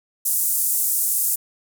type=band-pass noise; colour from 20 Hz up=white; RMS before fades=-21 dBFS; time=0.25-1.36 s; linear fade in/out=10 ms; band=7900 to 16000 Hz; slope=24 dB/octave; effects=none